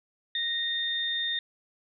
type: tone pair together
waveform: sine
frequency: 1864.7 / 3640 Hz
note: A#6 / A#7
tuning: 0 / -42 cents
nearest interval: octave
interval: 1158 cents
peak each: -33 / -28 dBFS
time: 0.35-1.39 s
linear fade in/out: 2 ms
effects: none